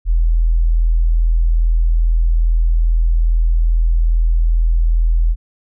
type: tone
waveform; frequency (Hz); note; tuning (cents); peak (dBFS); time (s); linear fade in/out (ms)
sine; 41.2; E1; 0; -10; 0.05-5.36; 50
effects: none